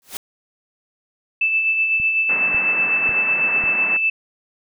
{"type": "noise with exponential growth", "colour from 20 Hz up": "white", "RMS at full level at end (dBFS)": -25, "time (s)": [0.02, 0.17], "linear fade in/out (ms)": 1, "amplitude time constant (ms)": 32}
{"type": "tone with tremolo", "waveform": "sine", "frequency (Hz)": 2637, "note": "E7", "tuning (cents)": 0, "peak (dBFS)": -14, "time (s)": [1.41, 4.1], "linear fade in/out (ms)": 5, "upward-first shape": "sine", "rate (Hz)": 8, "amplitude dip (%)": 40}
{"type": "click train", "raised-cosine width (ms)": 5, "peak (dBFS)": -24, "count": 4, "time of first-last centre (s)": [2, 3.639], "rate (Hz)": 1.83}
{"type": "band-pass noise", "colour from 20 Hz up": "white", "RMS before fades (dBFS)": -31, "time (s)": [2.29, 3.97], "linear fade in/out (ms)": 5, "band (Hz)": [140, 2200], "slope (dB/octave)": 48}
{"effects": []}